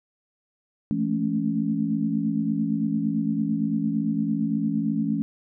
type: tone cluster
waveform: sine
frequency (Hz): 166.4 / 215.5 / 224.3 / 278.9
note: E3 / A3 / A3 / C#4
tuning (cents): +17 / -36 / +34 / +11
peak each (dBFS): -29 / -25 / -31 / -27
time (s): 0.91-5.22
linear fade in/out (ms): 0
effects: none